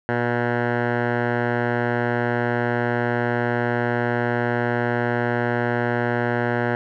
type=tone with low-pass filter; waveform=10% pulse; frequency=120 Hz; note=B2; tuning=49 cents flat; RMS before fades=-22 dBFS; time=0.09-6.75 s; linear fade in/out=0 ms; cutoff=1500 Hz; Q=2.8; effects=none